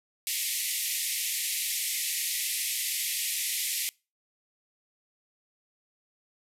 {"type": "band-pass noise", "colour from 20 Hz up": "white", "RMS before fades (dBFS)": -31, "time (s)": [0.27, 3.89], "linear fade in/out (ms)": 0, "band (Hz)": [1900, 14000], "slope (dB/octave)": 96, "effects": ["noise-tail reverb RT60 0.3 s tail -25 dB re dry"]}